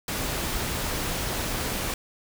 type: noise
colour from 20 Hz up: pink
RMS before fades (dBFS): -29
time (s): 0.08-1.94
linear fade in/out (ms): 2
effects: none